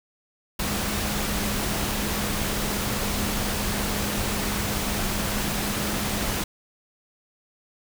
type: tone in noise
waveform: sine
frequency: 205.7 Hz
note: G#3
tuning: 16 cents flat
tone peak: -32 dBFS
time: 0.59-6.44 s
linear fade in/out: 5 ms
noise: pink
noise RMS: -27 dBFS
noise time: 0.59-6.44 s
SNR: -8 dB
effects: none